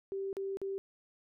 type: tone with dropouts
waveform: sine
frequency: 390 Hz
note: G4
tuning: 9 cents flat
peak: -34 dBFS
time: 0.12-0.78 s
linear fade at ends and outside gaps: 0 ms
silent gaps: 0.329-0.368 / 0.571-0.616 s
effects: none